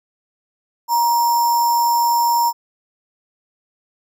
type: tone with sample-and-hold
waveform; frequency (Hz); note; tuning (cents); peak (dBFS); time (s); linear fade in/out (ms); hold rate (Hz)
sine; 944; A#5; +22; -13; 0.88-2.53; 50; 6300
effects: none